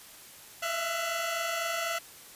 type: tone cluster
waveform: 15% pulse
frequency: 649 / 673 / 1476 Hz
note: E5 / E5 / F#6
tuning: -27 / +36 / -5 cents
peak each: -32 / -25 / -31 dBFS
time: 0.62-1.99 s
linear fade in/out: 10 ms
effects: white hiss -50 dBFS RMS until 2.35 s + resampled to 32000 Hz